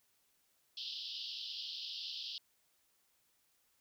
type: band-pass noise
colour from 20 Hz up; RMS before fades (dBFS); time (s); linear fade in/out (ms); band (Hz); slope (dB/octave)
pink; -44; 0.77-2.38; 2; 2900 to 5200; 96
effects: white hiss -75 dBFS RMS until 3.8 s